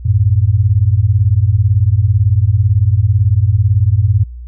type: beating tone pair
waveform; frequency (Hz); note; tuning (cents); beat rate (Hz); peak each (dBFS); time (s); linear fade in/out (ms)
sine; 92.5 / 110.5; F#2 / A2; 0 / +8; 18; -11; 0.05-4.24; 10
effects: added 60 Hz sine -26 dBFS peak until 4.47 s